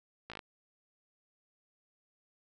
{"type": "slowing click train", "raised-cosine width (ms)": 0.3, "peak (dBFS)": -27, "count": 6, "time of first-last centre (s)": [0.3, 0.392], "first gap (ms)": 17, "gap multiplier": 1.04, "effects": []}